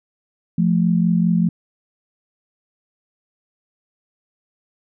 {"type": "tone pair together", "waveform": "sine", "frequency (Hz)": [173.3, 218.3], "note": ["F3", "A3"], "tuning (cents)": [-13, -13], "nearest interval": "major third", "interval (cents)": 400, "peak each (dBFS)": [-15, -19], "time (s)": [0.58, 1.49], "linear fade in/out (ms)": 5, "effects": []}